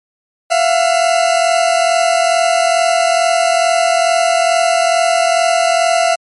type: tone pair together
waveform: 40% pulse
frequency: 672.7 / 715 Hz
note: E5 / F5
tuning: +35 / +41 cents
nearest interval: minor second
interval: 106 cents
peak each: -11 / -14 dBFS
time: 0.5-6.16 s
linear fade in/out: 20 ms
effects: MP3 48 kbps